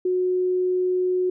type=tone; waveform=sine; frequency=365.7 Hz; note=F#4; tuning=20 cents flat; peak=-19 dBFS; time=0.05-1.3 s; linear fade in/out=5 ms; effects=none